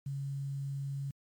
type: tone with quantisation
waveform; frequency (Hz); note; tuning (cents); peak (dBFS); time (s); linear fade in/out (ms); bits
sine; 138.59; C#3; 0; -34; 0.06-1.11; 5; 10
effects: MP3 96 kbps